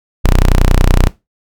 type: tone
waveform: sawtooth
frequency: 30.69 Hz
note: B0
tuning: 10 cents flat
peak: -3 dBFS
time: 0.24-1.08 s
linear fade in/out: 10 ms
effects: noise-tail reverb RT60 0.2 s tail -17 dB re dry